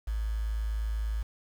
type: tone with quantisation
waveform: sine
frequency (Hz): 54.1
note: A1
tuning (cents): -29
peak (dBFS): -28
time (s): 0.07-1.23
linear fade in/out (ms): 10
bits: 8
effects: none